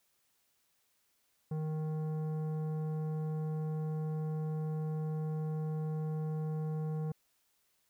sine tone with tanh clipping, 155.56 Hz, D#3, in tune, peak -35 dBFS, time 1.51-7.12 s, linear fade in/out 5 ms, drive 12 dB, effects white hiss -75 dBFS RMS until 7.89 s

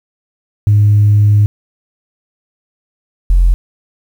sine tone pair in turn, 103.83 / 43.66 Hz, G#2 / F1, 0 / 0 cents, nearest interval octave + minor third, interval 1500 cents, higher first, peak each -4 dBFS, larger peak neither, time 0.67-1.46 / 3.3-3.54 s, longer first, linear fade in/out 0 ms, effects tanh soft clip ceiling -2 dBFS + 7-bit

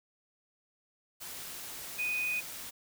sine tone in noise, 2486 Hz, D#7, 2 cents flat, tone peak -30 dBFS, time 1.98-2.41 s, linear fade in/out 20 ms, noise white, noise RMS -43 dBFS, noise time 1.2-2.71 s, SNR +10 dB, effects none

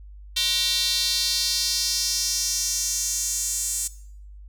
square tone with high-pass filter sweep, 210 Hz, G#3, 19 cents sharp, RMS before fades -25 dBFS, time 0.36-3.88 s, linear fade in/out 10 ms, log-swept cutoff 3600 to 7700 Hz, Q 3.5, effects noise-tail reverb RT60 0.6 s tail -18 dB re dry + added 50 Hz sine -40 dBFS peak until 4.48 s

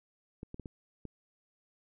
clicks, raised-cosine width 3 ms, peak -29 dBFS, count 5, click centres 0.431 / 0.544 / 0.597 / 0.658 / 1.053 s, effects none

